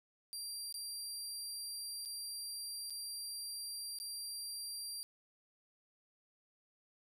25% pulse tone with dropouts, 4732 Hz, D8, 12 cents sharp, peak -37 dBFS, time 0.33-5.03 s, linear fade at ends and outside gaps 0 ms, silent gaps 0.725-0.742 / 2.051-2.057 / 2.899-2.905 / 3.987-4 s, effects none

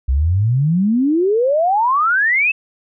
sine exponential sweep, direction up, 61.74 to 2673 Hz, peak -12 dBFS, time 0.08-2.52 s, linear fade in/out 10 ms, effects none

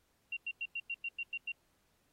sine tone bursts, 2758 Hz, F7, 22 cents flat, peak -35 dBFS, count 9, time 0.32-1.52 s, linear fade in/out 5 ms, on 48 ms, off 96 ms, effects pink hiss -75 dBFS RMS until 2.12 s + AAC 48 kbps

